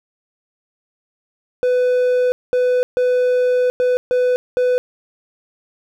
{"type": "tone bursts at uneven times", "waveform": "triangle", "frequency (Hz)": 499.1, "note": "B4", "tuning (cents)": 18, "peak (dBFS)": -11, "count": 6, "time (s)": [[1.63, 2.32], [2.53, 2.83], [2.97, 3.7], [3.8, 3.97], [4.11, 4.36], [4.57, 4.78]], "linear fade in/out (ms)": 0, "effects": []}